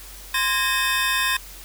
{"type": "tone cluster", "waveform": "square", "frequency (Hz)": [1042, 1641, 1843, 2539, 3593], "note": ["C6", "G#6", "A#6", "D#7", "A7"], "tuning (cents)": [-7, -21, -20, 34, 36], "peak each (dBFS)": -27, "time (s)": [0.34, 1.37], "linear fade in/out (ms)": 5, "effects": ["added 46 Hz sine -42 dBFS peak until 1.64 s", "white hiss -42 dBFS RMS until 1.64 s"]}